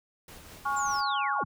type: noise with tremolo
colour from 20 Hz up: pink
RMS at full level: -47 dBFS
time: 0.28-1.01 s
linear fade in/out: 2 ms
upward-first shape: sine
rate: 5 Hz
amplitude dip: 35%
type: chord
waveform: sine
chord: Db major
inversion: second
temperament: equal with one note detuned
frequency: 830.6 / 1108.7 / 1419.7 Hz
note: Ab5 / Db6 / F6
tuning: 0 / 0 / +28 cents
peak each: -31 / -29 / -33 dBFS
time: 0.65-1.44 s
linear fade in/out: 10 ms
type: linear sweep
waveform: sine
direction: down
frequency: 7459 to 45.75 Hz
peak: -34 dBFS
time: 0.76-1.45 s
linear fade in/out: 10 ms
effects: none